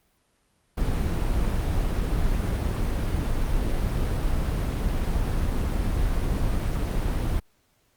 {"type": "noise", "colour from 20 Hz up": "brown", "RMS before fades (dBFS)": -24, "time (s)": [0.77, 7.4], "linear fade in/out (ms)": 10, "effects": ["pink hiss -67 dBFS RMS until 7.96 s", "Opus 32 kbps"]}